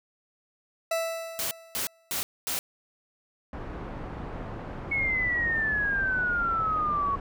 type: tone with exponential decay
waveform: 40% pulse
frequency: 659.3 Hz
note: E5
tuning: in tune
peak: -23 dBFS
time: 0.91-2.11 s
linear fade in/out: 5 ms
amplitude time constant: 260 ms
type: noise bursts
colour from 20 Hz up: white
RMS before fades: -30 dBFS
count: 4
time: 1.39-2.59 s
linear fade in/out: 0 ms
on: 120 ms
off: 240 ms
type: low-pass noise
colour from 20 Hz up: pink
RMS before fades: -37 dBFS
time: 3.53-7.2 s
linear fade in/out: 2 ms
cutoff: 1200 Hz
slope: 12 dB/octave
type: exponential sweep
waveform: sine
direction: down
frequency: 2210 to 1108.7 Hz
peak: -24 dBFS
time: 4.91-7.16 s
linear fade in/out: 10 ms
effects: none